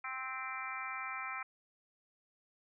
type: harmonic tone with a mistuned harmonic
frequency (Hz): 261.6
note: C4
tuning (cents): 0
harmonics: 3 / 4 / 5 / 6 / 7 / 8 / 9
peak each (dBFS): -49 / -46 / -43 / -50 / -50 / -47 / -44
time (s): 0.04-1.43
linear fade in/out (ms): 5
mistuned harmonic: 8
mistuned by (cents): -25
effects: none